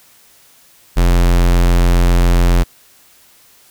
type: tone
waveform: square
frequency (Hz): 43.65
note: F1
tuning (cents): 0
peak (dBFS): -9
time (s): 0.96-2.64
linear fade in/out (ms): 20
effects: white hiss -48 dBFS RMS until 3.7 s